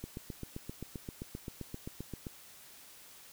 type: click train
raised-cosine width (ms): 3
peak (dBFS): -27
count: 18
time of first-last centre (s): 0.04-2.268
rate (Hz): 7.63
effects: white hiss -55 dBFS RMS until 3.32 s

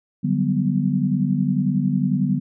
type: chord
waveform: sine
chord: G major seventh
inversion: second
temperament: equal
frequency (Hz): 146.83 / 185 / 196 / 246.9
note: D3 / F#3 / G3 / B3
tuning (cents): 0 / 0 / 0 / 0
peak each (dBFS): -23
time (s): 0.23-2.4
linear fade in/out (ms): 20
effects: none

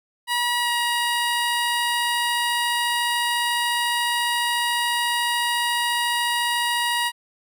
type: tone with pitch glide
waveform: 15% pulse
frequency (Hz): 963 to 954.1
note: B5 to A#5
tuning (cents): -44 to +40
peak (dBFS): -14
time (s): 0.27-7.12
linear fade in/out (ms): 50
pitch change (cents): -16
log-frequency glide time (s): 0.61-0.7
effects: none

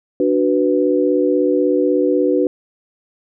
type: chord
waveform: sine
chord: B minor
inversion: first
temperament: equal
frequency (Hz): 293.7 / 370 / 493.9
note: D4 / F#4 / B4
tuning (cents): 0 / 0 / 0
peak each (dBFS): -17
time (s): 0.2-2.47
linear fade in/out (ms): 2
effects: none

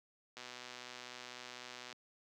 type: click train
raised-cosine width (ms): 0.2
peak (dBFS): -30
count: 194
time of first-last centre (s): 0.37-1.926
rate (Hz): 124
effects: high-pass 200 Hz 12 dB/octave

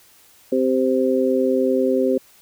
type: harmonic tone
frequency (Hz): 130.2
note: C3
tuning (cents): -8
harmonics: 2 / 3 / 4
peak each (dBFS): -20 / -20 / -20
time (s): 0.52-2.18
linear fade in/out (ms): 5
effects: white hiss -52 dBFS RMS until 2.41 s

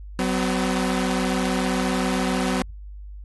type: tone pair together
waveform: sawtooth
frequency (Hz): 186.92 / 254.1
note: F#3 / B3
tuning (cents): +18 / +49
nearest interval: perfect fourth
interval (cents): 531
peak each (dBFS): -20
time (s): 0.19-2.62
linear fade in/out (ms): 0
effects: added 50 Hz sine -35 dBFS peak until 3.24 s + AAC 32 kbps

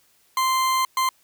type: tone bursts at uneven times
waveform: 40% pulse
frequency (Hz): 1043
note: C6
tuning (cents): -6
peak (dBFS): -18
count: 2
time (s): 0.37-0.85 / 0.97-1.09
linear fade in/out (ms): 2
effects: white hiss -61 dBFS RMS until 1.23 s

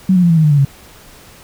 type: tone with pitch steps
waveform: sine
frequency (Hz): 187.9 / 179.83 / 172.11 / 164.71 / 157.64 / 150.87 / 144.39 / 138.19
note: F#3 / F#3 / F3 / E3 / D#3 / D3 / D3 / C#3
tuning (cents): +27 / -49 / -25 / -1 / +23 / +47 / -29 / -5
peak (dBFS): -7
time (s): 0.09-0.65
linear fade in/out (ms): 5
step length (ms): 70
effects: pink hiss -41 dBFS RMS until 1.43 s

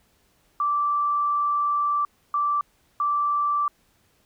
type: tone bursts at uneven times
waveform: sine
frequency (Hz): 1168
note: D6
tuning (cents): -10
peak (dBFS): -20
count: 3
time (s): 0.6-2.05 / 2.34-2.61 / 3-3.68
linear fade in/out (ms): 2
effects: pink hiss -64 dBFS RMS until 4.25 s

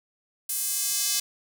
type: tone with high-pass filter sweep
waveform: square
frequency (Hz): 233.1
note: A#3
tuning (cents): 0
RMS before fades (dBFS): -27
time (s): 0.49-1.2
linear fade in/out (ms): 5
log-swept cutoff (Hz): 9800 to 5200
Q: 1.1
effects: none

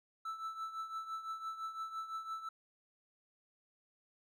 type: tone with tremolo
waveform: triangle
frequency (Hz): 1318.5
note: E6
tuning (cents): 0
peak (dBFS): -35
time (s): 0.25-2.49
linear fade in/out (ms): 5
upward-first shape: triangle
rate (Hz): 5.9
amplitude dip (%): 75
effects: none

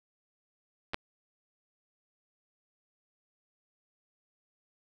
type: clicks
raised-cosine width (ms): 0.3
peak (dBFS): -21 / -14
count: 2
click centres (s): 0.935 / 0.944
effects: none

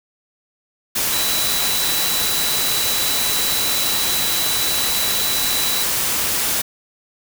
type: tone in noise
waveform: sine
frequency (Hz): 3951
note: B7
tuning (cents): 0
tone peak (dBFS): -23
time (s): 1.12-5.84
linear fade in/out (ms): 10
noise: white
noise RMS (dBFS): -20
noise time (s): 0.95-6.62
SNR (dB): -6
effects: none

